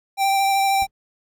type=tone with vibrato; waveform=square; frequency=784 Hz; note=G5; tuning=in tune; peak=-17 dBFS; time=0.17-0.87 s; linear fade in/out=50 ms; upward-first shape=sine; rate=13 Hz; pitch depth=14 cents each way
type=noise with exponential decay; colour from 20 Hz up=brown; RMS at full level=-33 dBFS; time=0.82-0.91 s; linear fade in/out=1 ms; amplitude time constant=18 ms
effects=none